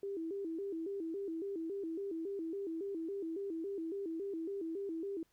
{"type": "tone with vibrato", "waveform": "sine", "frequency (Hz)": 360, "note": "F#4", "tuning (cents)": -47, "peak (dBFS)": -37, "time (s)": [0.03, 5.23], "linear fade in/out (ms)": 2, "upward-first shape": "square", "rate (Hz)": 3.6, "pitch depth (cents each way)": 170, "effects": ["pink hiss -75 dBFS RMS until 5.32 s"]}